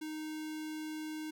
square tone with notch filter, 310 Hz, D#4, 6 cents flat, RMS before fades -41 dBFS, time 0.01-1.31 s, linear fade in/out 10 ms, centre 760 Hz, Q 1.5, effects none

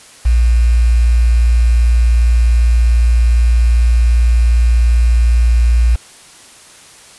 sine tone with quantisation, 58.7 Hz, A#1, 13 cents sharp, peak -7 dBFS, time 0.25-5.96 s, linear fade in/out 10 ms, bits 5, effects white hiss -40 dBFS RMS until 7.18 s + resampled to 24000 Hz

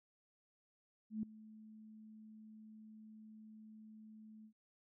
sine tone with ADSR envelope, 217 Hz, A3, 24 cents flat, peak -35 dBFS, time 1.1-4.53 s, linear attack 130 ms, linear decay 3 ms, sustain -19 dB, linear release 83 ms, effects none

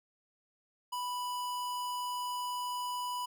square tone, 987.8 Hz, B5, in tune, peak -35 dBFS, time 0.92-3.26 s, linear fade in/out 10 ms, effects none

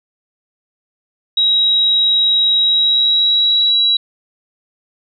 sine tone with pitch glide, 3835 to 3900 Hz, A#7 to B7, +48 to -23 cents, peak -10 dBFS, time 1.37-3.97 s, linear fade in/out 5 ms, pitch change +29 cents, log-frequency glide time 2.58-3.75 s, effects none

